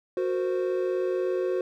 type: tone cluster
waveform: triangle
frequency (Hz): 367.6 / 463.6 / 520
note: F#4 / A#4 / C5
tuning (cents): -11 / -10 / -11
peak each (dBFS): -24 / -33 / -28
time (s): 0.17-1.61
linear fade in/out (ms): 2
effects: none